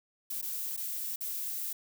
violet noise with dropouts, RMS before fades -36 dBFS, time 0.3-1.73 s, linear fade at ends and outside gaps 5 ms, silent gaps 0.415-0.425 / 0.766-0.774 / 1.16-1.207 s, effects none

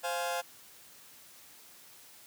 sawtooth chord, F minor, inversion second, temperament just, 523.8 / 698.5 / 838.1 Hz, C5 / F5 / Ab5, +2 / 0 / +16 cents, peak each -32 / -31 / -34 dBFS, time 0.03-0.42 s, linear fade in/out 20 ms, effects white hiss -55 dBFS RMS until 2.26 s + high-pass 80 Hz 12 dB/octave

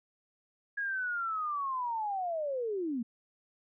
sine linear sweep, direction down, 1661.2 to 220 Hz, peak -31 dBFS, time 0.77-3.03 s, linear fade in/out 10 ms, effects none

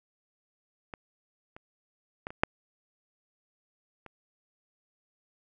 clicks, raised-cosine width 0.5 ms, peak -24 / -30 / -20 / -27 / -6 / -30 dBFS, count 6, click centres 0.938 / 1.565 / 2.269 / 2.305 / 2.435 / 4.063 s, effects none

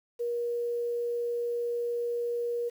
sine tone with quantisation, 475.6 Hz, A#4, 35 cents sharp, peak -28 dBFS, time 0.19-2.7 s, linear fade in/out 20 ms, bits 9, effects none

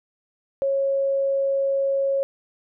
sine tone, 548 Hz, C#5, 20 cents flat, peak -19 dBFS, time 0.62-2.23 s, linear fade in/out 0 ms, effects none

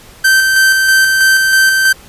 45% pulse tone with tremolo, 1554 Hz, G6, 16 cents flat, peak -6 dBFS, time 0.24-1.93 s, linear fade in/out 10 ms, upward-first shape square, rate 3.1 Hz, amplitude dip 30%, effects pink hiss -39 dBFS RMS until 2.08 s + resampled to 32000 Hz

